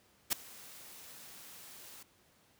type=noise with ADSR envelope; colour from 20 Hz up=white; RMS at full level=-28 dBFS; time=0.3-2.03 s; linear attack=26 ms; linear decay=5 ms; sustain=-24 dB; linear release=5 ms; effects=pink hiss -67 dBFS RMS until 2.59 s + high-pass 80 Hz 12 dB/octave